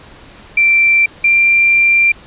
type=tone pair in turn; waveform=sine; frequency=2349 / 2369 Hz; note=D7 / D7; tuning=0 / +14 cents; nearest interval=unison; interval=14 cents; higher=second; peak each=-7 dBFS; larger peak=neither; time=0.57-1.06 / 1.24-2.12 s; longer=second; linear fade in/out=5 ms; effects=pink hiss -39 dBFS RMS until 2.26 s + resampled to 8000 Hz